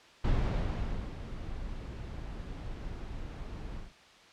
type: noise with ADSR envelope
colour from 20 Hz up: brown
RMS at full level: -27 dBFS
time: 0.24-3.93 s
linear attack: 5 ms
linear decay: 870 ms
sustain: -13 dB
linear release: 160 ms
effects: white hiss -56 dBFS RMS until 4.32 s + low-pass 4000 Hz 12 dB/octave